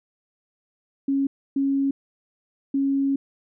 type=tone bursts at uneven times; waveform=sine; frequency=275 Hz; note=C#4; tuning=14 cents flat; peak=-19 dBFS; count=3; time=1.08-1.27 / 1.56-1.91 / 2.74-3.16 s; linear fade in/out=5 ms; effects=none